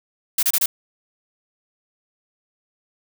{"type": "noise bursts", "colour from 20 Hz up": "blue", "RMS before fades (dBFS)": -18, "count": 4, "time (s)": [0.38, 0.66], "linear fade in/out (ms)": 5, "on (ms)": 49, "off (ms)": 28, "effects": []}